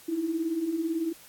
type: beating tone pair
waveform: sine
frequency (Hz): 311.1 / 329.1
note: D#4 / E4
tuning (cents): 0 / -3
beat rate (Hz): 18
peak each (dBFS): -34 / -27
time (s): 0.08-1.13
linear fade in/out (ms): 10
effects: white hiss -52 dBFS RMS until 1.28 s + AAC 64 kbps